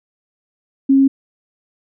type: tone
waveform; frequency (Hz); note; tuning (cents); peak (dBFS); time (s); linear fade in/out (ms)
sine; 271.2; C#4; -38; -8; 0.89-1.08; 10
effects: none